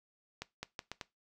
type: accelerating click train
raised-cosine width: 0.2 ms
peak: -22 dBFS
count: 5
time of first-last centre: 0.42-1.012 s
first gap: 210 ms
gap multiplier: 0.77
effects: noise-tail reverb RT60 0.2 s tail -19 dB re dry